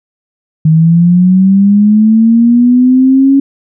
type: linear sweep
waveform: sine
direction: up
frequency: 155.56 to 276.8 Hz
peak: -3 dBFS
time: 0.65-3.4 s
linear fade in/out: 5 ms
effects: none